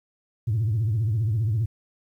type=tone with vibrato; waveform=sine; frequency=109.5 Hz; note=A2; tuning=8 cents flat; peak=-19 dBFS; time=0.47-1.66 s; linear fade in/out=10 ms; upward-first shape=triangle; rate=15 Hz; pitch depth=200 cents each way; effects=tanh soft clip ceiling -18 dBFS + 10-bit